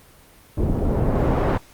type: noise with low-pass filter sweep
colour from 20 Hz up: pink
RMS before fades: -20 dBFS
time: 0.57-1.58 s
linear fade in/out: 10 ms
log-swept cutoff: 350 to 1100 Hz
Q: 0.78
effects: pink hiss -50 dBFS RMS until 1.73 s + Opus 32 kbps